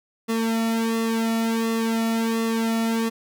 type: tone with flanger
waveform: sawtooth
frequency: 226.5 Hz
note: A#3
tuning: 50 cents flat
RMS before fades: -23 dBFS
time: 0.28-3.1 s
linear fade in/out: 20 ms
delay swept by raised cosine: 1.3 to 1.92 ms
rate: 1.4 Hz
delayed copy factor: -1
effects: none